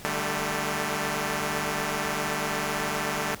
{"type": "chord", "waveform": "5% pulse", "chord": "D suspended fourth", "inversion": "none", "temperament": "equal with one note detuned", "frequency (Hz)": [149.31, 196, 220], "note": ["D3", "G3", "A3"], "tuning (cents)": [29, 0, 0], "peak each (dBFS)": -20, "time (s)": [0.05, 3.35], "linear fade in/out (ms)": 0, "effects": ["pink hiss -44 dBFS RMS until 3.4 s"]}